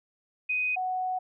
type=tone pair in turn; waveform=sine; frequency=2500 / 741.1 Hz; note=D#7 / F#5; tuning=+8 / +3 cents; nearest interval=octave + major sixth; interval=2105 cents; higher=first; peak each=-25 / -27 dBFS; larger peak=first; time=0.49-0.76 / 0.76-1.19 s; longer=second; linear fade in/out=10 ms; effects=none